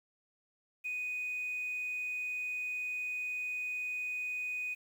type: tone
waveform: sine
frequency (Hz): 2489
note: D#7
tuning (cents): 0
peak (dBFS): -33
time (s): 0.84-4.75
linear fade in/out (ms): 20
effects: tanh soft clip ceiling -31 dBFS + 10-bit